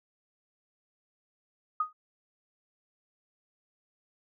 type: tone with exponential decay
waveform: sine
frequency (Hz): 1244.5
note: D#6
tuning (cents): 0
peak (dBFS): -22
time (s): 1.8-1.93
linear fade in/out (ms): 5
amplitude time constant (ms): 27
effects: none